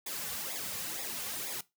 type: noise with flanger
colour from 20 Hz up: white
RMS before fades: -38 dBFS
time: 0.06-1.61 s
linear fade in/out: 5 ms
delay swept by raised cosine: 0.67 to 3.17 ms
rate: 2.1 Hz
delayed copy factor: -0.75
effects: noise-tail reverb RT60 0.2 s tail -19 dB re dry